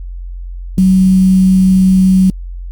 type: tone with quantisation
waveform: sine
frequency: 187.8 Hz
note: F#3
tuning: 26 cents sharp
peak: -5 dBFS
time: 0.78-2.3 s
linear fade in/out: 2 ms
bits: 5
effects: added 44 Hz sine -22 dBFS peak until 2.71 s + Opus 48 kbps